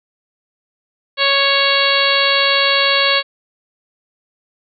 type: harmonic tone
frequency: 554.4 Hz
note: C#5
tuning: in tune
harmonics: 1 / 2 / 3 / 4 / 5 / 6 / 7 / 8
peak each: -20 / -20 / -20 / -20 / -20 / -20 / -20 / -20 dBFS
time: 1.17-3.23 s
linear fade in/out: 50 ms
effects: none